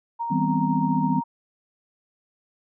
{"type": "tone with tremolo", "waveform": "sine", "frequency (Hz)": 932.3, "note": "A#5", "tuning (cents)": 0, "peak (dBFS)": -24, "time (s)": [0.19, 1.24], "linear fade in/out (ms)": 20, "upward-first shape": "triangle", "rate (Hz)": 9.6, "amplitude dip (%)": 30}
{"type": "chord", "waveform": "sine", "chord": "C major seventh", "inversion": "first", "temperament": "equal with one note detuned", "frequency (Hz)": [161.05, 196, 246.9, 261.6], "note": ["E3", "G3", "B3", "C4"], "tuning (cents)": [-40, 0, 0, 0], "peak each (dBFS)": -26, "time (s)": [0.3, 1.21], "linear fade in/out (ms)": 20}
{"effects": []}